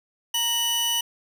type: tone pair together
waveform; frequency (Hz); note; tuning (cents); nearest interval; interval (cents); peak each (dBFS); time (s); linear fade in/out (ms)
sawtooth; 932.3 / 2960; A#5 / F#7; 0 / 0; octave + minor sixth; 2000; -28 / -19; 0.34-1.01; 5
effects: none